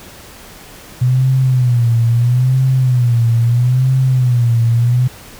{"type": "tone with vibrato", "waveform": "sine", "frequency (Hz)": 123.47, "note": "B2", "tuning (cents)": 0, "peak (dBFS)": -9, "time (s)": [1.01, 5.08], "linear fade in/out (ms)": 10, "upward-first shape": "sine", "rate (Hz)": 0.76, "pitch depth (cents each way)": 110, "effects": ["pink hiss -37 dBFS RMS until 5.39 s"]}